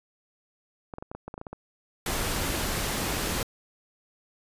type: clicks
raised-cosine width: 1 ms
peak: -23 dBFS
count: 11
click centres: 0.938 / 0.984 / 1.025 / 1.115 / 1.15 / 1.28 / 1.341 / 1.379 / 1.414 / 1.468 / 1.53 s
type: noise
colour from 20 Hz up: pink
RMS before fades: -29 dBFS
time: 2.06-3.43 s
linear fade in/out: 2 ms
effects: resampled to 32000 Hz